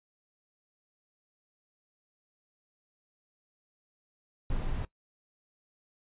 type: noise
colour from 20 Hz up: brown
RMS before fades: -31 dBFS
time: 4.5-4.85 s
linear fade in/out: 2 ms
effects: noise-tail reverb RT60 0.1 s tail -19 dB re dry + resampled to 8000 Hz